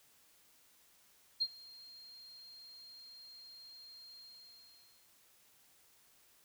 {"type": "tone with ADSR envelope", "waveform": "sine", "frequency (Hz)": 4209, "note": "C8", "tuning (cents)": 9, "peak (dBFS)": -28, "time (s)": [1.4, 5.09], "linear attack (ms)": 19, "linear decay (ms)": 52, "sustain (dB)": -24, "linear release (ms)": 920, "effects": ["white hiss -67 dBFS RMS until 6.44 s"]}